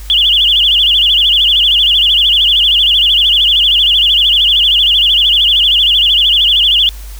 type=tone with vibrato; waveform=sine; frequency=3136 Hz; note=G7; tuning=in tune; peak=-6 dBFS; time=0.1-6.89 s; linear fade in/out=0 ms; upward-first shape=sine; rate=13 Hz; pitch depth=190 cents each way; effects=added 50 Hz sine -25 dBFS peak until 7.19 s + white hiss -37 dBFS RMS until 7.19 s